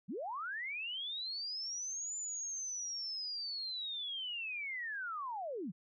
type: linear two-way sweep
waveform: sine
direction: up then down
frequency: 146.83 to 7110 to 146.83 Hz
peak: -38 dBFS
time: 0.08-5.72 s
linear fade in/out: 20 ms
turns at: 2.16 s
effects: none